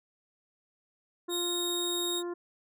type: harmonic tone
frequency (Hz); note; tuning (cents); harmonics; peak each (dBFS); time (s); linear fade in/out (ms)
349.2; F4; 0; 1 / 2 / 3 / 4 / 5; -33 / -48 / -45 / -51 / -56; 1.28-2.34; 10
type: tone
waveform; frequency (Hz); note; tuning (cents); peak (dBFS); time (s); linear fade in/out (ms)
sawtooth; 3729; A#7; 0; -28; 1.29-2.23; 50
effects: none